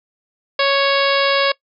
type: harmonic tone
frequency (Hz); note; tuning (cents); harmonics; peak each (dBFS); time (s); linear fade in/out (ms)
554.4; C#5; 0; 1 / 2 / 3 / 4 / 5 / 6 / 7 / 8 / 9; -17 / -20 / -22 / -23 / -24 / -25 / -25 / -26 / -27; 0.59-1.52; 5
effects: noise-tail reverb RT60 0.1 s tail -22 dB re dry